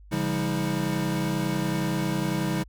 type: tone cluster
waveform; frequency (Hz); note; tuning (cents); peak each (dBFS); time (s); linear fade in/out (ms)
square; 139.2 / 170.9 / 201.2 / 317.9; C#3 / F3 / G3 / D#4; +8 / -37 / +45 / +37; -31; 0.11-2.64; 20
effects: added 50 Hz sine -46 dBFS peak until 2.68 s